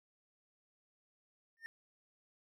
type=tone with exponential growth; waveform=triangle; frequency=1816 Hz; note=A#6; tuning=46 cents flat; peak=-38 dBFS; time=1.57-1.66 s; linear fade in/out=0 ms; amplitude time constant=18 ms; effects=none